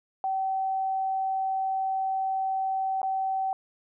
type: tone with dropouts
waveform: sine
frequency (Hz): 767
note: G5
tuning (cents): -38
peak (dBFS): -25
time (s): 0.24-3.53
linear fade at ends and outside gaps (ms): 1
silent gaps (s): 3.017-3.03
effects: none